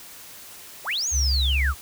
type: linear two-way sweep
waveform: sine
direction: up then down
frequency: 333.8 to 6790 to 1038 Hz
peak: -23 dBFS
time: 0.84-1.74 s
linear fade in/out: 50 ms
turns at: 1.08 s
type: tone with vibrato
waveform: sine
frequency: 68 Hz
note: C#2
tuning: 33 cents flat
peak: -20 dBFS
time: 1.11-1.75 s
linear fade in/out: 50 ms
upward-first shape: sine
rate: 5.7 Hz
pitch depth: 14 cents each way
effects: white hiss -43 dBFS RMS until 1.81 s